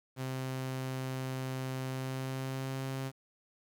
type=tone with pitch glide; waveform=sawtooth; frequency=130.81 to 133.4 Hz; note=C3 to C3; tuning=0 to +34 cents; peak=-31 dBFS; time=0.16-3.12 s; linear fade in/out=50 ms; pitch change=+34 cents; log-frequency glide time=1.88-2.75 s; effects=10-bit